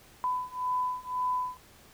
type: beating tone pair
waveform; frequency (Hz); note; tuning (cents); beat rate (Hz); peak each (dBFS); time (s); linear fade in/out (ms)
sine; 1001 / 1002.9; B5 / B5; +23 / +26; 1.9; -32 / -31; 0.24-1.57; 0
effects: pink hiss -56 dBFS RMS until 1.93 s